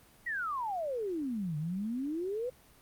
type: exponential two-way sweep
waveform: sine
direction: down then up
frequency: 1969 to 146.4 to 516 Hz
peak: -32 dBFS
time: 0.26-2.5 s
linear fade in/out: 10 ms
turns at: 1.57 s
effects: pink hiss -60 dBFS RMS until 2.81 s + Opus 32 kbps